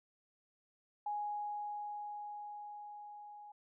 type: tone with level ramp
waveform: sine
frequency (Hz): 830.6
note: G#5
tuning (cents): 0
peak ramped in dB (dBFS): -35 to -50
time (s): 1.06-3.52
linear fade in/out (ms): 5
effects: none